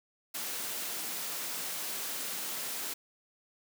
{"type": "high-pass noise", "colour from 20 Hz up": "white", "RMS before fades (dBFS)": -37, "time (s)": [0.34, 2.94], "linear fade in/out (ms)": 10, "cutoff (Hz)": 160, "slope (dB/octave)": 24, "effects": []}